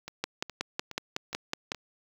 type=two click trains; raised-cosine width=0.2 ms; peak=-22 / -12 dBFS; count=5 / 9; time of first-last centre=0.08-1.747 / 0.24-1.719 s; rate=2.4 / 5.41 Hz; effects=high-pass 80 Hz 12 dB/octave + 7-bit